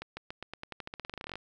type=accelerating click train; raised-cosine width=0.3 ms; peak=-23 dBFS; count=22; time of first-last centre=0.02-1.356 s; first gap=150 ms; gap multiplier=0.9; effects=none